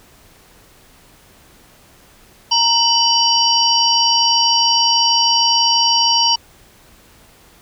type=harmonic tone with a mistuned harmonic; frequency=932.3 Hz; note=A#5; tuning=in tune; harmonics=1 / 3 / 5 / 6; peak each=-17 / -17 / -17 / -17 dBFS; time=2.51-6.36 s; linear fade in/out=10 ms; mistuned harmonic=3; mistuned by=+110 cents; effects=pink hiss -48 dBFS RMS until 7.61 s